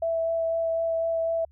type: tone with vibrato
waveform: sine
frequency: 659.3 Hz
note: E5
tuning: in tune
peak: -23 dBFS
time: 0.02-1.45 s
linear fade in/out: 5 ms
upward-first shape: sine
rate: 4 Hz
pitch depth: 9 cents each way
effects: added 72 Hz sine -53 dBFS peak until 1.51 s